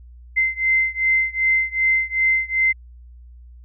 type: beating tone pair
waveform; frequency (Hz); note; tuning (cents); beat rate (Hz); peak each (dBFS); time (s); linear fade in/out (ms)
sine; 2073 / 2075.6; C7 / C7; -17 / -14; 2.6; -19 / -20; 0.36-2.73; 20
effects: added 60 Hz sine -40 dBFS peak until 3.64 s